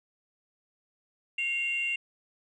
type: tone pair together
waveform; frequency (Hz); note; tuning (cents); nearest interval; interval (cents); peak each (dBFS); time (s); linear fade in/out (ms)
sine; 2144 / 2766; C7 / F7; +42 / -17; major third; 441; -34 / -27; 1.38-1.96; 5
effects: tanh soft clip ceiling -22 dBFS